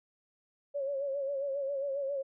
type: tone with vibrato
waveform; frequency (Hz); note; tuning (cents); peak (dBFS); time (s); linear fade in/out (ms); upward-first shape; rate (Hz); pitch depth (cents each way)
sine; 554.4; C#5; 0; -31; 0.74-2.23; 20; sine; 7.4; 61
effects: none

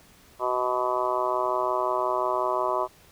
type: harmonic tone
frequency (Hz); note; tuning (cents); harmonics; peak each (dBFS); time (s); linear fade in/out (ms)
125.6; B2; +30; 3 / 4 / 5 / 6 / 7 / 8 / 9 / 10; -31 / -37 / -28 / -38 / -33 / -28 / -31 / -38; 0.39-2.88; 50
effects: pink hiss -55 dBFS RMS until 3.11 s

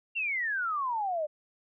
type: exponential sweep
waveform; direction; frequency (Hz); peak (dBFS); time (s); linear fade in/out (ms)
sine; down; 2794 to 587.3; -28; 0.15-1.27; 20
effects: none

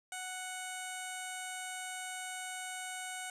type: tone with low-pass filter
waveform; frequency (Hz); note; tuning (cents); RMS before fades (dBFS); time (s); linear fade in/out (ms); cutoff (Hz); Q
15% pulse; 740; F#5; 0; -42; 0.12-3.3; 2; 9300; 6.6
effects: none

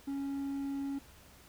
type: tone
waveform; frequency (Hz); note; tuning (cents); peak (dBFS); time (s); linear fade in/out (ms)
triangle; 277.2; C#4; 0; -32; 0.07-0.99; 10
effects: added 69 Hz sine -64 dBFS peak until 1.48 s + pink hiss -58 dBFS RMS until 1.48 s

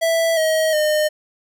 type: tone with pitch steps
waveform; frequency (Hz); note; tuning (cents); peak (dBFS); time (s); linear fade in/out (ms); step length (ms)
square; 659.3 / 633.9 / 609.5; E5 / D#5 / D#5; 0 / +32 / -36; -16; 0.01-1.09; 20; 360
effects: none

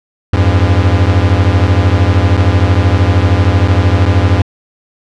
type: beating tone pair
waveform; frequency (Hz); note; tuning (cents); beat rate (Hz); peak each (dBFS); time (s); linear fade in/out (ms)
45% pulse; 86.4 / 99.4; F2 / G2; -18 / +25; 13; -10; 0.33-4.42; 5
effects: low-pass 4000 Hz 12 dB/octave

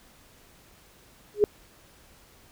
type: tone with exponential growth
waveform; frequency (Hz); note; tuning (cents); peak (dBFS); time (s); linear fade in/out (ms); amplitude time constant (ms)
sine; 415.3; G#4; 0; -11; 1.34-1.44; 0; 21
effects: pink hiss -56 dBFS RMS until 2.51 s

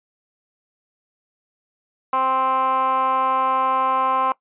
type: tone with band-pass filter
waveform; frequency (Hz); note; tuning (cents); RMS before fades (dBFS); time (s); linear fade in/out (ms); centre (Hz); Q
15% pulse; 262; C4; +2; -20; 2.13-4.32; 2; 1100; 3.5
effects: noise-tail reverb RT60 0.1 s tail -20 dB re dry + resampled to 8000 Hz

